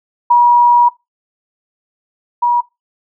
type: tone pair in turn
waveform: sine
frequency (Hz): 961 / 961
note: B5 / B5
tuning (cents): -48 / -48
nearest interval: unison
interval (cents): 0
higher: neither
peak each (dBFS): -5 / -9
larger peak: first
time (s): 0.3-0.89 / 2.42-2.61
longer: first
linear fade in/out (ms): 10
effects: noise-tail reverb RT60 0.2 s tail -20 dB re dry